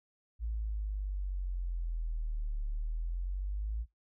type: exponential two-way sweep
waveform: sine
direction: down then up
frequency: 56.1 to 36.13 to 56.1 Hz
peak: -32 dBFS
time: 0.39-3.86 s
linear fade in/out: 50 ms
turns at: 2.65 s
effects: noise-tail reverb RT60 0.2 s tail -24 dB re dry